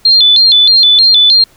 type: tone with vibrato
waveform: sine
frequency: 3827 Hz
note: A#7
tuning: 45 cents sharp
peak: -3 dBFS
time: 0.05-1.44 s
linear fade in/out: 5 ms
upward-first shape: square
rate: 3.2 Hz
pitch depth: 160 cents each way
effects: pink hiss -46 dBFS RMS until 1.56 s